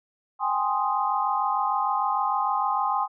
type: chord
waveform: sine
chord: Ab major seventh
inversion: third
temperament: equal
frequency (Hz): 784 / 830.6 / 1046.5 / 1244.5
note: G5 / Ab5 / C6 / Eb6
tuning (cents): 0 / 0 / 0 / 0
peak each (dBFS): -29 / -27 / -26 / -29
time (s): 0.39-3.08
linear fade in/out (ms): 50
effects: none